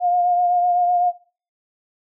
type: tone with vibrato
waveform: sine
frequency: 710 Hz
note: F5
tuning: 28 cents sharp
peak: -15 dBFS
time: 0-1.13 s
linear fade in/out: 50 ms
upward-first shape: triangle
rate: 7.9 Hz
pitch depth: 28 cents each way
effects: noise-tail reverb RT60 0.4 s tail -18 dB re dry

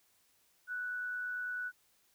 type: tone with amplitude modulation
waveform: sine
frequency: 1480 Hz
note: F#6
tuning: in tune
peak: -34 dBFS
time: 0.67-1.72 s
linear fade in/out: 50 ms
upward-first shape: sine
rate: 109 Hz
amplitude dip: 35%
effects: white hiss -71 dBFS RMS until 2.14 s

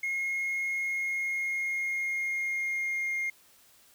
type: tone with pitch glide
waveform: triangle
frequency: 2154 to 2126 Hz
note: C7 to C7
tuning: +50 to +27 cents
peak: -26 dBFS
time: 0.03-3.3 s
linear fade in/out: 5 ms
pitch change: -23 cents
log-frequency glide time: 0.67-3.17 s
effects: tanh soft clip ceiling -23 dBFS + white hiss -60 dBFS RMS until 3.94 s

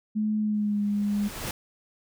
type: tone with pitch glide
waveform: sine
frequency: 213.8 to 205.2 Hz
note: A3 to G#3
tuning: -49 to -21 cents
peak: -23 dBFS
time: 0.15-1.29 s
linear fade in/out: 20 ms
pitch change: -72 cents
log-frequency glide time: 0.39-0.82 s
type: noise with exponential growth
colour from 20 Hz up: pink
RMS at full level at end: -31 dBFS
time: 0.54-1.51 s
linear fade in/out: 2 ms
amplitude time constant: 210 ms
effects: none

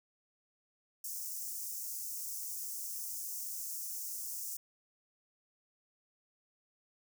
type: high-pass noise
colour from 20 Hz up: white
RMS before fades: -41 dBFS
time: 1.04-4.57 s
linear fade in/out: 5 ms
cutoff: 5500 Hz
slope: 48 dB/octave
effects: none

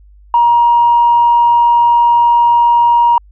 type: tone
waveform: sine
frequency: 947 Hz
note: A#5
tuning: 27 cents sharp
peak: -5 dBFS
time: 0.34-3.18 s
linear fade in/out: 2 ms
effects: tanh soft clip ceiling -1 dBFS + added 50 Hz sine -39 dBFS peak until 3.31 s

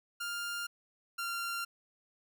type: tone pair in turn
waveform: sawtooth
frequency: 1400 / 1383.1 Hz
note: F6 / F6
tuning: +4 / -17 cents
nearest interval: unison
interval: 21 cents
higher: first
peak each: -32 / -31 dBFS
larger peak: second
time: 0.2-0.67 / 1.18-1.65 s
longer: neither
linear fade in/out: 10 ms
effects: none

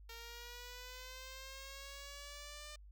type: linear sweep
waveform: 5% pulse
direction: up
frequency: 459.5 to 600 Hz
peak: -38 dBFS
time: 0.09-2.76 s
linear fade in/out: 5 ms
effects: added 50 Hz sine -54 dBFS peak until 2.91 s

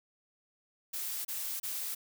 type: noise bursts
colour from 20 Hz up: blue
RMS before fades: -37 dBFS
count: 3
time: 0.93-1.95 s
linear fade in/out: 10 ms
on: 320 ms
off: 30 ms
effects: none

